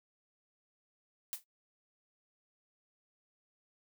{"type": "noise with exponential decay", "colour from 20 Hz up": "blue", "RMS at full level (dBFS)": -35, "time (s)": [1.33, 1.44], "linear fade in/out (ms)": 0, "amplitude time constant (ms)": 22, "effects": ["noise-tail reverb RT60 0.1 s tail -18 dB re dry"]}